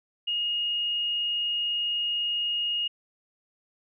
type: tone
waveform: sine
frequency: 2862 Hz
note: F7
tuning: 42 cents sharp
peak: -25 dBFS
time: 0.27-2.88 s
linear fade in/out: 10 ms
effects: none